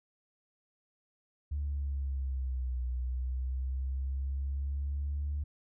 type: exponential two-way sweep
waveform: sine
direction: down then up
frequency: 73.2 to 61.8 to 73.2 Hz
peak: -30 dBFS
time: 1.51-5.44 s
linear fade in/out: 10 ms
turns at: 2.84 s
effects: tanh soft clip ceiling -27 dBFS